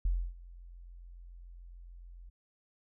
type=tone with ADSR envelope; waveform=sine; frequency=43.49 Hz; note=F1; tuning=6 cents flat; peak=-25 dBFS; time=0.05-2.3 s; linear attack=4 ms; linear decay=280 ms; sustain=-22 dB; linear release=13 ms; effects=none